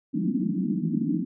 pink band-pass noise, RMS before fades -26 dBFS, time 0.13-1.25 s, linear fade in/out 20 ms, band 160 to 320 Hz, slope 96 dB/octave, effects none

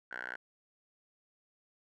5% pulse tone with band-pass filter, 61.74 Hz, B1, in tune, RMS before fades -42 dBFS, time 0.11-0.36 s, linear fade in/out 5 ms, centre 1500 Hz, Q 9.4, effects none

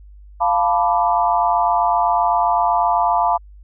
sine chord, B half-diminished seventh, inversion second, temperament equal, 698.5 / 880 / 987.8 / 1174.7 Hz, F5 / A5 / B5 / D6, 0 / 0 / 0 / 0 cents, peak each -18 / -19 / -19 / -23 dBFS, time 0.4-3.38 s, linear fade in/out 20 ms, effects added 50 Hz sine -39 dBFS peak until 3.63 s

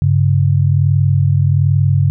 sine tone pair together, 98.74 / 140 Hz, G2 / C#3, +13 / +18 cents, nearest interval tritone, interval 605 cents, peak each -12 dBFS, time 0.02-2.1 s, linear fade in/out 0 ms, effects none

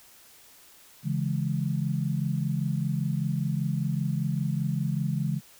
sine chord, C# minor, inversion none, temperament equal with one note detuned, 139.72 / 164.81 / 207.7 Hz, C#3 / E3 / G#3, +14 / 0 / 0 cents, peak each -28 / -29 / -32 dBFS, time 1.03-5.41 s, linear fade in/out 50 ms, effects white hiss -54 dBFS RMS until 5.59 s

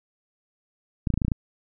clicks, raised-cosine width 5 ms, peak -11 dBFS, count 8, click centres 1.072 / 1.103 / 1.14 / 1.176 / 1.218 / 1.249 / 1.282 / 1.318 s, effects none

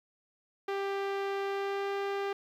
sawtooth tone with pitch glide, 394.8 to 397.5 Hz, G4 to G4, +12 to +24 cents, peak -27 dBFS, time 0.68-2.33 s, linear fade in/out 5 ms, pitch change +12 cents, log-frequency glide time 1.44-1.91 s, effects low-pass 3000 Hz 12 dB/octave + 11-bit

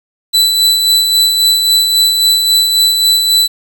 40% pulse tone with tremolo, 3984 Hz, B7, 14 cents sharp, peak -5 dBFS, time 0.33-3.48 s, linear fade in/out 20 ms, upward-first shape sine, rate 3.7 Hz, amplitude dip 40%, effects 7-bit

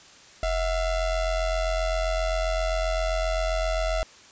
square ring-modulated tone, 343.8 Hz, F4, 27 cents flat, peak -21 dBFS, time 0.43-4.03 s, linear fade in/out 0 ms, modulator 300 Hz, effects white hiss -50 dBFS RMS until 4.31 s + resampled to 16000 Hz

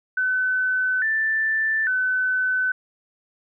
sine tone with pitch steps, 1512 / 1768 / 1511 Hz, F#6 / A6 / F#6, +37 / +8 / +36 cents, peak -19 dBFS, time 0.17-2.72 s, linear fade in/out 5 ms, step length 850 ms, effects none

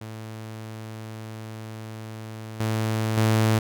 sawtooth tone with level steps, 110 Hz, A2, in tune, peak -31 / -19 / -14 dBFS, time 0.01-3.59 s, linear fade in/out 5 ms, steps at 2.6 / 3.17 s, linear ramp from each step 2 ms, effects none

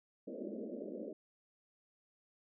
pink band-pass noise, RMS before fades -44 dBFS, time 0.27-1.13 s, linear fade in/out 5 ms, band 200 to 610 Hz, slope 96 dB/octave, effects none

